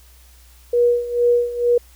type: tone with tremolo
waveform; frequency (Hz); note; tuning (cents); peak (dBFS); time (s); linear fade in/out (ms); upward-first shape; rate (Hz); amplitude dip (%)
sine; 480.9; B4; -46; -11; 0.73-1.78; 5; sine; 2.2; 80
effects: added 61 Hz sine -46 dBFS peak until 1.95 s + white hiss -52 dBFS RMS until 1.95 s